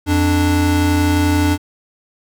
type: tone pair together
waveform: square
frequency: 87.39 / 293.7 Hz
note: F2 / D4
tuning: +2 / 0 cents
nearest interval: octave + major sixth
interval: 2098 cents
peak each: -16 dBFS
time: 0.06-1.58 s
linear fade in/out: 50 ms
effects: none